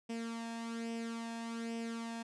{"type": "tone with flanger", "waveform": "sawtooth", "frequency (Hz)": 230, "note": "A#3", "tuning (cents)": -23, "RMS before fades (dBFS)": -41, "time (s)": [0.09, 2.23], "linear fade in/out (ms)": 10, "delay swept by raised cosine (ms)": [0.36, 1.18], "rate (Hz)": 1.2, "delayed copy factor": 0.6, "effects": ["resampled to 22050 Hz"]}